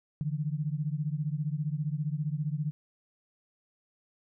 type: beating tone pair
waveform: sine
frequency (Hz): 145.3 / 160.3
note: D3 / E3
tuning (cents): -18 / -48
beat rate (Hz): 15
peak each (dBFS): -31 / -33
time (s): 0.21-2.71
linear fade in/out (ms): 0
effects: none